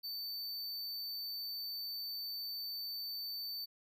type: tone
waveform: square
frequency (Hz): 4553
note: C#8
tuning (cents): +45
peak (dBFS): -40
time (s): 0.03-3.66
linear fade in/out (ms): 20
effects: none